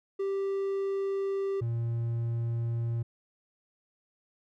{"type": "tone pair in turn", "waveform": "triangle", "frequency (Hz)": [392, 116.54], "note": ["G4", "A#2"], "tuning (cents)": [0, 0], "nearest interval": "octave + major sixth", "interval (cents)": 2100, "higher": "first", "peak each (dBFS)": -26, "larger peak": "neither", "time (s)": [[0.19, 1.61], [1.61, 3.03]], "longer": "neither", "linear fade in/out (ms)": 10, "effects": []}